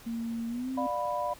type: tone with pitch glide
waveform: sine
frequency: 230.6 to 261.8 Hz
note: A#3 to C4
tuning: -19 to +1 cents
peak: -31 dBFS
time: 0.06-0.87 s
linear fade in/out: 10 ms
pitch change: +220 cents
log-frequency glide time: 0.48-0.7 s
type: chord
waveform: sine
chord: B diminished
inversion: first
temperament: just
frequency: 592.7 / 711.2 / 987.8 Hz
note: D5 / F5 / B5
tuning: +16 / +31 / 0 cents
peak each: -33 / -34 / -32 dBFS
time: 0.77-1.34 s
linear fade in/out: 10 ms
effects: pink hiss -52 dBFS RMS until 1.39 s